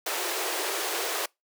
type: high-pass noise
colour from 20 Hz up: pink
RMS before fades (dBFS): -30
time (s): 0.06-1.26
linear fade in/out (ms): 5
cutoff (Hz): 330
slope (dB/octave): 96
effects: noise-tail reverb RT60 0.2 s tail -26 dB re dry